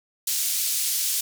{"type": "band-pass noise", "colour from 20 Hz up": "white", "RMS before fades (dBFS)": -25, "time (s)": [0.27, 1.21], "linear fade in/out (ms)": 5, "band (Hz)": [4100, 14000], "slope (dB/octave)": 12, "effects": []}